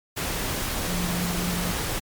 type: tone in noise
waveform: sine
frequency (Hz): 176.6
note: F3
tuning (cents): +20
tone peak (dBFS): -27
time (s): 0.87-1.72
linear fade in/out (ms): 20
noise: pink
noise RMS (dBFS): -28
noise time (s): 0.16-2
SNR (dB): -2
effects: MP3 96 kbps